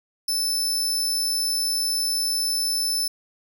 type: tone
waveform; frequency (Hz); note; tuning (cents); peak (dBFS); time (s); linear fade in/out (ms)
sawtooth; 5274; E8; 0; -19; 0.28-3.08; 5
effects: none